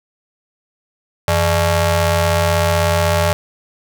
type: ring-modulated tone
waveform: sawtooth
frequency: 254.7 Hz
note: C4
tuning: 46 cents flat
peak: -6 dBFS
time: 1.28-3.33 s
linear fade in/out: 0 ms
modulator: 344 Hz
effects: none